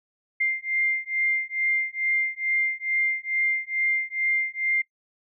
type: beating tone pair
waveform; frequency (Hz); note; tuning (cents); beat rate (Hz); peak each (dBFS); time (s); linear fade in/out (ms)
sine; 2100 / 2102.3; C7 / C7; +6 / +8; 2.3; -26; 0.4-4.82; 10
effects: noise-tail reverb RT60 0.1 s tail -22 dB re dry